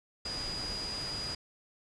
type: tone in noise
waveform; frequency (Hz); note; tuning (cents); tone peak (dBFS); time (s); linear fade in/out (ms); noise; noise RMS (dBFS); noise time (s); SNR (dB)
sine; 4897; D#8; -28; -36; 0.25-1.35; 5; pink; -41; 0.25-1.35; +2
effects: resampled to 22050 Hz